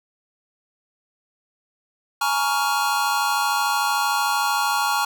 square chord, Bb minor seventh, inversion third, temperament just, 839.1 / 932.3 / 1118.8 / 1398.5 Hz, Ab5 / Bb5 / Db6 / F6, +18 / 0 / +16 / +2 cents, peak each -25 / -27 / -26 / -26 dBFS, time 2.21-5.05 s, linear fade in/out 5 ms, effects none

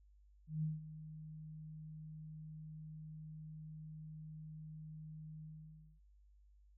sine tone with ADSR envelope, 155.56 Hz, D#3, in tune, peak -34 dBFS, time 0.47-6 s, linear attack 160 ms, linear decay 170 ms, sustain -14 dB, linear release 570 ms, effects added 50 Hz sine -63 dBFS peak until 6.77 s

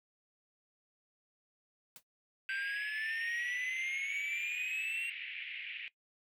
white noise with exponential decay, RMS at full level -47 dBFS, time 1.96-2.03 s, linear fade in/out 0 ms, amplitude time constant 15 ms
triangle exponential sweep, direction up, 1564 to 2768 Hz, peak -34 dBFS, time 2.49-5.1 s, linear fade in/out 5 ms
white band-pass noise, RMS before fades -44 dBFS, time 2.49-5.88 s, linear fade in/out 0 ms, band 2000 to 2800 Hz, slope 48 dB/octave
effects noise-tail reverb RT60 0.1 s tail -19 dB re dry

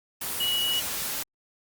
sine tone in noise, 2922 Hz, F#7, 22 cents flat, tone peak -24 dBFS, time 0.4-0.8 s, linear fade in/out 5 ms, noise white, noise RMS -31 dBFS, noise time 0.21-1.23 s, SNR +4 dB, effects Opus 24 kbps

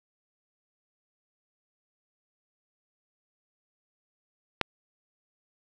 click, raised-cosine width 0.3 ms, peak -7 dBFS, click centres 4.613 s, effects 8-bit

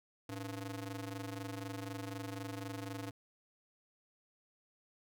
sawtooth ring-modulated tone, 196.4 Hz, G3, 4 cents sharp, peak -34 dBFS, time 0.29-3.11 s, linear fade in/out 5 ms, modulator 86.2 Hz, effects none

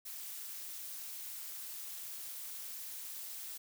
blue noise with amplitude modulation, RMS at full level -42 dBFS, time 0.05-3.58 s, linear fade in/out 10 ms, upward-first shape sine, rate 272 Hz, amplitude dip 65%, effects none

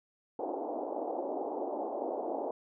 white band-pass noise, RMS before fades -36 dBFS, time 0.39-2.51 s, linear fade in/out 2 ms, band 270 to 820 Hz, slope 48 dB/octave, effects none

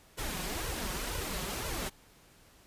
pink noise with flanger, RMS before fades -36 dBFS, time 0.17-1.9 s, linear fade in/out 20 ms, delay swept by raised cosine 2 to 5.5 ms, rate 2 Hz, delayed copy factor +0.7, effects pink hiss -60 dBFS RMS until 2.66 s + resampled to 32000 Hz

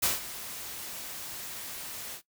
white noise with ADSR envelope, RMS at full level -25 dBFS, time 0.02-2.22 s, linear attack 14 ms, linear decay 160 ms, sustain -15 dB, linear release 84 ms, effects noise-tail reverb RT60 0.1 s tail -17 dB re dry

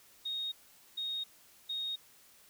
sine tone bursts, 3729 Hz, A#7, in tune, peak -34 dBFS, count 3, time 0.25-1.96 s, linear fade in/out 10 ms, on 270 ms, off 450 ms, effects white hiss -61 dBFS RMS until 2.49 s

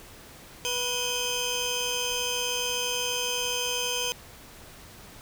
25% pulse tone cluster, 489.4 / 2524 / 3058 / 3190 Hz, B4 / D#7 / G7 / G7, -16 / +24 / -44 / +30 cents, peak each -29 dBFS, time 0.65-4.12 s, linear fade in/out 0 ms, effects pink hiss -48 dBFS RMS until 5.21 s

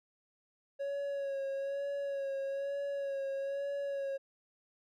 triangle tone with vibrato, 554.4 Hz, C#5, in tune, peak -32 dBFS, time 0.79-4.18 s, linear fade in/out 20 ms, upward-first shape sine, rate 1.1 Hz, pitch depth 30 cents each way, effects none

